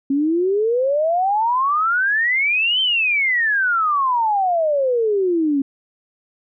sine exponential two-way sweep, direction up then down, 269 to 3136 to 269 Hz, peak -15 dBFS, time 0.1-5.62 s, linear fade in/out 5 ms, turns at 2.81 s, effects none

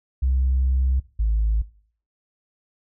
sine tone pair in turn, 65.1 / 53.9 Hz, C2 / A1, -8 / -35 cents, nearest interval minor third, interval 327 cents, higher first, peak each -16 dBFS, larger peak neither, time 0.22-1 / 1.19-1.62 s, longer first, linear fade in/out 10 ms, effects noise-tail reverb RT60 0.5 s tail -20 dB re dry + tanh soft clip ceiling -14 dBFS

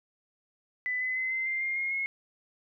sine tone with pitch steps, 1999 / 2022 / 2046 / 2069 / 2094 / 2118 / 2142 / 2167 Hz, B6 / B6 / C7 / C7 / C7 / C7 / C7 / C#7, +20 / +40 / -39 / -20 / +1 / +21 / +40 / -40 cents, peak -28 dBFS, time 0.86-2.06 s, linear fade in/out 0 ms, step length 150 ms, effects none

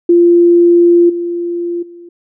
sine tone with level steps, 345.5 Hz, F4, 19 cents flat, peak -4 / -15 / -31 dBFS, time 0.09-2.09 s, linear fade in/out 5 ms, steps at 1.09 / 1.82 s, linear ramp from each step 10 ms, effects none

